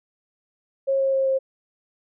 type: tone with pitch steps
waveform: sine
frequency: 542 / 538.9 / 535.8 / 532.7 Hz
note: C#5 / C#5 / C5 / C5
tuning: -39 / -49 / +41 / +31 cents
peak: -18 dBFS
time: 0.87-1.39 s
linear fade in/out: 20 ms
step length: 130 ms
effects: none